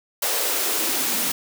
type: noise with high-pass filter sweep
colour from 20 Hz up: white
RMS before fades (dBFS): -23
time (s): 0.22-1.32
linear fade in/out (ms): 5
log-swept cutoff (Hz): 560 to 200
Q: 2.6
effects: none